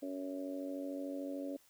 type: harmonic tone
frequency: 93.5 Hz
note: F#2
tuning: 19 cents sharp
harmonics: 3 / 4 / 5 / 6 / 7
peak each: -40 / -52 / -51 / -44 / -52 dBFS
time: 0.02-1.57 s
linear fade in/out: 10 ms
effects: white hiss -67 dBFS RMS until 1.69 s